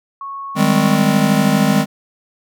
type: tone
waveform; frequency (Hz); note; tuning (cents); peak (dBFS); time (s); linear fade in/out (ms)
sine; 1103; C#6; -9; -25; 0.21-0.95; 2
type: chord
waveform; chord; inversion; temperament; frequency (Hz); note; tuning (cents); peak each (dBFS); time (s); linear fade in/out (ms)
square; Ab major seventh; second; just; 155.74 / 194.67 / 207.7 / 259.6; Eb3 / G3 / Ab3 / C4; +2 / -12 / 0 / -13; -19 / -19 / -16 / -19; 0.55-1.86; 50
effects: none